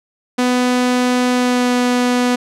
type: tone with pitch glide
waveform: sawtooth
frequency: 248.9 to 246.8 Hz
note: B3 to B3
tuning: +14 to -1 cents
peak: -9 dBFS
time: 0.38-2.36 s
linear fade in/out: 10 ms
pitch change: -15 cents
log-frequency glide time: 1.32-1.73 s
effects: low-pass 9000 Hz 12 dB/octave